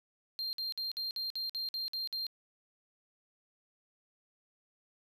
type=tone bursts; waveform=triangle; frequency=4186 Hz; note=C8; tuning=in tune; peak=-33 dBFS; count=10; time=0.39-2.267 s; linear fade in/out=0 ms; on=140 ms; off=53 ms; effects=none